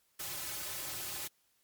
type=noise with comb filter; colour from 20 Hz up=white; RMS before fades=-40 dBFS; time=0.19-1.28 s; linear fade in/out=10 ms; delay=4.3 ms; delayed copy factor=-1; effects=white hiss -73 dBFS RMS until 1.63 s + MP3 96 kbps